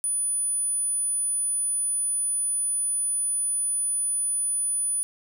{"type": "tone", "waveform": "sine", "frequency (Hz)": 9900, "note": "D#9", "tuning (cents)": -10, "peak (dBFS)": -23, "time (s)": [0.04, 5.03], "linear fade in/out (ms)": 0, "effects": []}